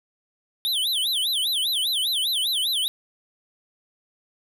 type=tone with vibrato; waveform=square; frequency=3476 Hz; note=A7; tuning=22 cents flat; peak=-22 dBFS; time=0.65-2.88 s; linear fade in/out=0 ms; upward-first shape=sine; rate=5 Hz; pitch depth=270 cents each way; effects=none